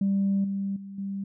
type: tone with level steps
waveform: sine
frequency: 196.8 Hz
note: G3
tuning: 7 cents sharp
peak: -20 / -26 / -37 / -29 dBFS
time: 0.01-1.24 s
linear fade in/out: 5 ms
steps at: 0.44 / 0.76 / 0.98 s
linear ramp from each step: 5 ms
effects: tanh soft clip ceiling -18 dBFS